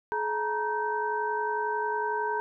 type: tone cluster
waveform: sine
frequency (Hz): 426.4 / 895 / 946 / 1546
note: G#4 / A5 / A#5 / G6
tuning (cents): +46 / +29 / +25 / -24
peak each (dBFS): -32 / -38 / -29 / -34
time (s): 0.12-2.4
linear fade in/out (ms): 0
effects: none